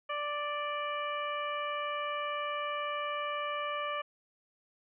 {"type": "harmonic tone", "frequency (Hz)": 587.3, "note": "D5", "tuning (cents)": 0, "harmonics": [1, 2, 3, 4, 5], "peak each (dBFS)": [-38, -35, -43, -42, -44], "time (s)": [0.09, 4.02], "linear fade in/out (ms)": 10, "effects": []}